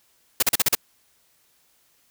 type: noise bursts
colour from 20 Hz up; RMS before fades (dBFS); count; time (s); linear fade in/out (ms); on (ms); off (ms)
white; -18; 6; 0.4-0.751; 5; 26; 39
effects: white hiss -63 dBFS RMS until 2.1 s